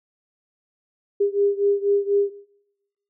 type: beating tone pair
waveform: sine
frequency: 401.7 / 405.8 Hz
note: G4 / G#4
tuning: +42 / -40 cents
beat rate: 4.1 Hz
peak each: -20 / -22 dBFS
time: 1.2-2.3 s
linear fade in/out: 10 ms
effects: noise-tail reverb RT60 0.9 s tail -20 dB re dry